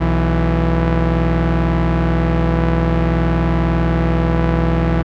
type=tone pair together; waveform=sawtooth; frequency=62 / 165.52 Hz; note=B1 / E3; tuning=+7 / +7 cents; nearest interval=octave + perfect fourth; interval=1700 cents; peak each=-12 dBFS; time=0-5.03 s; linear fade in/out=20 ms; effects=low-pass 2000 Hz 12 dB/octave